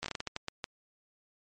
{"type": "slowing click train", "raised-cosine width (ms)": 0.2, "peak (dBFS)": -17, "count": 11, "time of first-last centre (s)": [0.03, 0.642], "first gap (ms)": 13, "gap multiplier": 1.32, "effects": ["MP3 48 kbps"]}